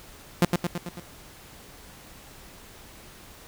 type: tone with echo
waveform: sawtooth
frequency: 174.61 Hz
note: F3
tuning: in tune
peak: -12 dBFS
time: 0.42-0.45 s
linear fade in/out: 2 ms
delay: 110 ms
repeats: 5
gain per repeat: -4 dB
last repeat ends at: 1 s
effects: pink hiss -48 dBFS RMS until 3.47 s